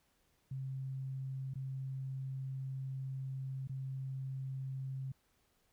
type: tone with dropouts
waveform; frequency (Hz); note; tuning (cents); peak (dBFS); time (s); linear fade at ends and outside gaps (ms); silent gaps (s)
sine; 133.2; C3; +31; -38; 0.51-5.12; 5; 1.538-1.555 / 3.674-3.694
effects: pink hiss -75 dBFS RMS until 5.72 s